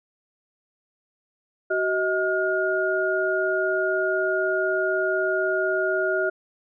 sine tone cluster, 377 / 633 / 1427 Hz, F#4 / D#5 / F6, +32 / +30 / +37 cents, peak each -25 dBFS, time 1.7-6.3 s, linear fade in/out 10 ms, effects none

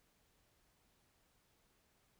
silence, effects pink hiss -75 dBFS RMS until 2.19 s

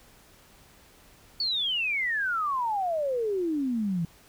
sine exponential sweep, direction down, 4534 to 161.1 Hz, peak -25 dBFS, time 1.4-4.05 s, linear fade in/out 2 ms, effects pink hiss -56 dBFS RMS until 4.28 s

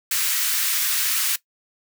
white high-pass noise, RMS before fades -22 dBFS, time 0.11-1.36 s, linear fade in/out 5 ms, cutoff 1300 Hz, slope 24 dB/octave, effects noise-tail reverb RT60 0.1 s tail -18 dB re dry

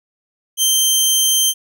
15% pulse tone, 3134 Hz, G7, 1 cent flat, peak -5 dBFS, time 0.57-1.54 s, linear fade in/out 50 ms, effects none

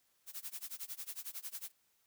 blue noise with tremolo, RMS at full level -42 dBFS, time 0.26-1.72 s, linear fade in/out 50 ms, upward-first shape sine, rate 11 Hz, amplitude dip 95%, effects white hiss -75 dBFS RMS until 2.06 s

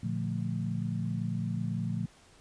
sine chord, Bb major seventh, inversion none, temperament equal, 116.54 / 146.83 / 174.61 / 220 Hz, Bb2 / D3 / F3 / A3, 0 / 0 / 0 / 0 cents, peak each -34 / -38 / -34 / -37 dBFS, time 0.03-2.06 s, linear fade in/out 5 ms, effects pink hiss -59 dBFS RMS until 2.4 s + resampled to 22050 Hz

